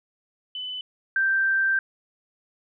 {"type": "tone pair in turn", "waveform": "sine", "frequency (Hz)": [3008, 1567.9], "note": ["F#7", "G6"], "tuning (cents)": [28, 0], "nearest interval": "major seventh", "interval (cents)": 1128, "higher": "first", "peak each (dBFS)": [-30, -19], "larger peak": "second", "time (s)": [[0.55, 0.81], [1.16, 1.79]], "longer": "second", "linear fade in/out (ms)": 2, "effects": []}